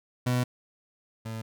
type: tone pair in turn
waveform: 30% pulse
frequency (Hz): 124.4 / 111.81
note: B2 / A2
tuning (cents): +13 / +28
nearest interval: major second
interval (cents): 185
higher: first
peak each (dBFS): -21 / -31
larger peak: first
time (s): 0.26-0.44 / 1.25-1.42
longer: first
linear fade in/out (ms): 10
effects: none